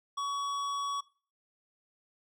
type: tone with hard clipping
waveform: sine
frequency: 1125 Hz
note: C#6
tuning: 25 cents sharp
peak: -33 dBFS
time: 0.17-1.01 s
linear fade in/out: 10 ms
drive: 12 dB
effects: noise-tail reverb RT60 0.4 s tail -19 dB re dry